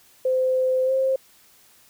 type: tone with pitch glide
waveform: sine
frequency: 516 to 529.3 Hz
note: C5 to C5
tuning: -24 to +20 cents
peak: -18 dBFS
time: 0.25-1.16 s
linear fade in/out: 5 ms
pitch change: +44 cents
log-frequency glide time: 0.85-0.92 s
effects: white hiss -55 dBFS RMS until 1.89 s